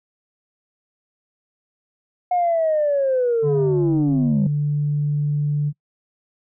sine linear sweep, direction down, 725 to 188.5 Hz, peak -15 dBFS, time 2.31-4.47 s, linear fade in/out 5 ms
sine tone, 146.83 Hz, D3, in tune, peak -17 dBFS, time 3.42-5.73 s, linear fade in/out 50 ms
effects noise-tail reverb RT60 0.1 s tail -26 dB re dry + tanh soft clip ceiling -12 dBFS

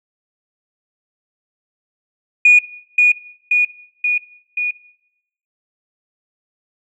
sine tone with echo, 2455 Hz, D#7, 24 cents flat, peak -4 dBFS, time 2.45-2.59 s, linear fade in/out 5 ms, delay 530 ms, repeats 4, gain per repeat -3 dB, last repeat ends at 4.71 s, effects noise-tail reverb RT60 0.8 s tail -20 dB re dry + tanh soft clip ceiling -1 dBFS

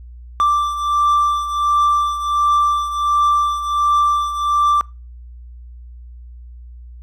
triangle beating tone pair, 1174.7 / 1176.1 Hz, D6 / D6, 0 / +2 cents, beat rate 1.4 Hz, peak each -13 / -19 dBFS, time 0.4-4.81 s, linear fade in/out 0 ms, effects noise-tail reverb RT60 0.3 s tail -24 dB re dry + added 60 Hz sine -34 dBFS peak until 7.02 s

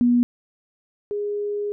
sine tone pair in turn, 242.4 / 412.2 Hz, B3 / G#4, -32 / -13 cents, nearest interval major sixth, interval 919 cents, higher second, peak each -14 / -23 dBFS, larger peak first, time 0.01-0.23 / 1.11-1.72 s, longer second, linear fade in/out 0 ms, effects none

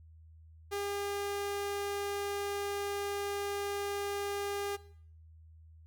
sawtooth tone, 403.6 Hz, G#4, 49 cents flat, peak -30 dBFS, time 0.71-4.77 s, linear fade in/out 20 ms, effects noise-tail reverb RT60 0.6 s tail -18 dB re dry + added 80 Hz sine -53 dBFS peak until 5.86 s

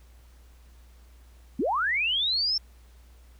sine linear sweep, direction up, 196 to 5440 Hz, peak -23 dBFS, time 1.59-2.58 s, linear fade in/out 5 ms, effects added 60 Hz sine -50 dBFS peak until 3.39 s + pink hiss -62 dBFS RMS until 3.39 s

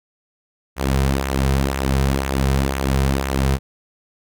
sawtooth tone with flanger, 67.5 Hz, C#2, 45 cents flat, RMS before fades -19 dBFS, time 0.76-3.59 s, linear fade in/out 50 ms, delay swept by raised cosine 0.2 to 3.6 ms, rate 2 Hz, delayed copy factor -0.55, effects none

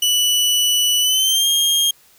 sawtooth tone with pitch glide, 2960 to 3228 Hz, F#7 to G#7, 0 to -50 cents, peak -11 dBFS, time 0.02-1.91 s, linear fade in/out 5 ms, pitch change +150 cents, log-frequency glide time 1-1.48 s, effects white hiss -52 dBFS RMS until 2.18 s

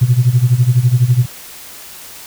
sine tone with tremolo, 123.47 Hz, B2, in tune, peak -4 dBFS, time 0.01-1.26 s, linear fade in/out 10 ms, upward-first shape sine, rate 12 Hz, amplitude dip 85%, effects tanh soft clip ceiling -1 dBFS + white hiss -34 dBFS RMS until 2.26 s

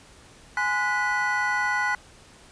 triangle tone cluster, 833 / 1025 / 1467 / 1972 Hz, G#5 / C6 / F#6 / B6, +5 / -36 / -15 / -3 cents, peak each -27 / -29 / -24 / -26 dBFS, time 0.57-1.95 s, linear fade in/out 2 ms, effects pink hiss -51 dBFS RMS until 2.51 s + resampled to 22050 Hz

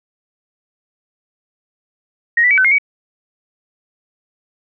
sine tone with pitch steps, 1875 / 1971 / 2281 / 1519 / 2138 / 2264 Hz, A#6 / B6 / C#7 / F#6 / C7 / C#7, +10 / -4 / +49 / +45 / +37 / +36 cents, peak -9 dBFS, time 2.37-2.784 s, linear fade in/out 5 ms, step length 69 ms, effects none

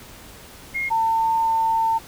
sine tone pair in turn, 2142 / 900.6 Hz, C7 / A5, +40 / +40 cents, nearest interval octave + minor third, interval 1500 cents, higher first, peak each -22 / -17 dBFS, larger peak second, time 0.74-0.9 / 0.9-1.99 s, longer second, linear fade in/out 20 ms, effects pink hiss -43 dBFS RMS until 2.07 s

